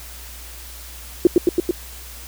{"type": "tone with echo", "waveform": "sine", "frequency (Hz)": 350.3, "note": "F4", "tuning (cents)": 5, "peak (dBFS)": -6, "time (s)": [1.25, 1.27], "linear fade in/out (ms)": 2, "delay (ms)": 110, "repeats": 4, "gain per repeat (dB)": -2, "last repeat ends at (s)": 1.71, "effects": ["added 60 Hz sine -38 dBFS peak until 2.27 s", "white hiss -39 dBFS RMS until 2.27 s"]}